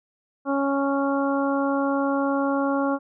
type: harmonic tone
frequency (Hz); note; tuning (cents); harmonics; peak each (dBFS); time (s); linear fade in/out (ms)
277.2; C#4; 0; 1 / 2 / 3 / 4 / 5; -23 / -26 / -30 / -30 / -32; 0.45-2.99; 50
effects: none